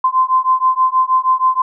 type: beating tone pair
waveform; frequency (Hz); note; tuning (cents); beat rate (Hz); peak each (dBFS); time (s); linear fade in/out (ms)
sine; 1032 / 1038.3; C6 / C6; -24 / -14; 6.3; -14; 0.04-1.62; 5
effects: none